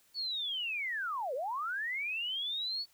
sine linear two-way sweep, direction down then up, 4505 to 478.6 to 4505 Hz, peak -33 dBFS, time 0.14-2.86 s, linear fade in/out 50 ms, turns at 1.34 s, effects white hiss -67 dBFS RMS until 2.93 s

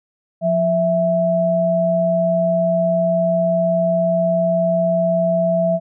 sine tone pair together, 175.79 / 659.3 Hz, F3 / E5, +12 / 0 cents, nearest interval octave + major seventh, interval 2288 cents, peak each -20 / -15 dBFS, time 0.41-5.8 s, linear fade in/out 50 ms, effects none

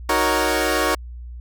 15% pulse chord, D# minor seventh, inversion none, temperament equal, 311.1 / 370 / 466.2 / 554.4 Hz, D#4 / F#4 / A#4 / C#5, 0 / 0 / 0 / 0 cents, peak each -17 dBFS, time 0.09-0.95 s, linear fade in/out 5 ms, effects added 60 Hz sine -32 dBFS peak until 1.4 s

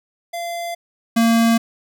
square tone pair in turn, 687 / 229.3 Hz, F5 / A#3, -29 / -28 cents, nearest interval octave + perfect fifth, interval 1899 cents, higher first, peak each -25 / -13 dBFS, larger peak second, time 0.33-0.75 / 1.16-1.58 s, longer neither, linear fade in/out 10 ms, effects none

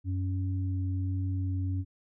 sine tone pair together, 93.42 / 278.9 Hz, F#2 / C#4, +17 / +11 cents, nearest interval octave + perfect fifth, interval 1894 cents, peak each -28 / -38 dBFS, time 0.04-1.85 s, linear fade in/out 50 ms, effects none

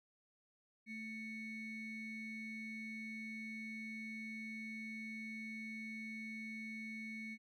triangle ring-modulated tone, 1000 Hz, B5, 21 cents sharp, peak -39 dBFS, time 0.86-7.38 s, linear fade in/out 50 ms, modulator 1220 Hz, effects none

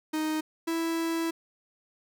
45% pulse tone pair in turn, 311.1 / 329.7 Hz, D#4 / E4, 0 / 0 cents, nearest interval minor second, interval 100 cents, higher second, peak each -27 dBFS, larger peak neither, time 0.13-0.41 / 0.67-1.31 s, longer second, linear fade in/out 10 ms, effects none

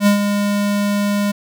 square tone with ADSR envelope, 203.9 Hz, G#3, 32 cents flat, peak -9 dBFS, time 0-1.32 s, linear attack 66 ms, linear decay 110 ms, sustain -7 dB, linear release 12 ms, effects none

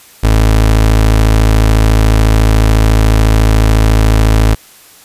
30% pulse tone, 54 Hz, A1, 32 cents flat, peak -3 dBFS, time 0.23-4.55 s, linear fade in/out 10 ms, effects white hiss -40 dBFS RMS until 5.04 s + resampled to 32000 Hz

